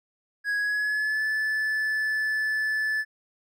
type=tone with pitch glide; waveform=triangle; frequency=1661.2 to 1739.8 Hz; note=G#6 to A6; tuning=0 to -20 cents; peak=-22 dBFS; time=0.44-3.05 s; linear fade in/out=50 ms; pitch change=+80 cents; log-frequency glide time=0.57-1.23 s; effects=none